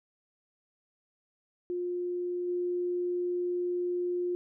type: tone with level steps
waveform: sine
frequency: 354.9 Hz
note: F4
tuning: 28 cents sharp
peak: -30 / -28 dBFS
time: 1.7-4.35 s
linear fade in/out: 0 ms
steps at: 2.47 s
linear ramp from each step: 20 ms
effects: none